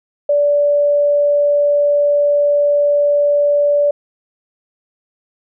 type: tone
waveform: sine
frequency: 580 Hz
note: D5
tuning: 22 cents flat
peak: -10 dBFS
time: 0.29-3.91 s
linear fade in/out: 5 ms
effects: none